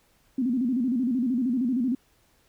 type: tone with vibrato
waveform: sine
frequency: 248.5 Hz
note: B3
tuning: 11 cents sharp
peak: -22 dBFS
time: 0.38-1.95 s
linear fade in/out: 5 ms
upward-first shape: square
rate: 13 Hz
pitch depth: 110 cents each way
effects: pink hiss -64 dBFS RMS until 2.48 s